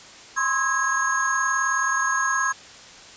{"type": "tone cluster", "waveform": "sine", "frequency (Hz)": [1031, 1070, 1291, 1646, 6510], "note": ["C6", "C6", "E6", "G#6", "G#8"], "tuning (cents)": [-26, 38, -37, -16, -36], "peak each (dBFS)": [-29, -26, -29, -23, -29], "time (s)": [0.36, 2.53], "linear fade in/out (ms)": 20, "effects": ["white hiss -44 dBFS RMS until 3.16 s", "resampled to 16000 Hz"]}